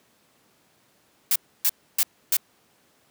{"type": "noise bursts", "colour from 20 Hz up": "blue", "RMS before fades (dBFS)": -20, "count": 4, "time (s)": [1.31, 2.368], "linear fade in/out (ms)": 2, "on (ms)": 47, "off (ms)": 290, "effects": ["pink hiss -62 dBFS RMS until 3.1 s", "high-pass 150 Hz 12 dB/octave"]}